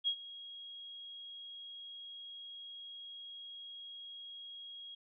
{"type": "tone with ADSR envelope", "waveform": "sine", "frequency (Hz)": 3288, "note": "G#7", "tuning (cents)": -18, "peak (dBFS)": -28, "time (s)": [0.04, 4.95], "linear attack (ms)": 35, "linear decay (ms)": 75, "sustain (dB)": -18, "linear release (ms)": 7, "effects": []}